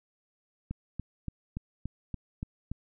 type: click train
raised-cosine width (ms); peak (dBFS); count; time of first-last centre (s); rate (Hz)
5; -22; 8; 0.71-2.716; 3.49
effects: none